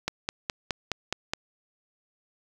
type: click train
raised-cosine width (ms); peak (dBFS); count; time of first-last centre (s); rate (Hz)
0.2; -10; 7; 0.08-1.335; 4.78
effects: 7-bit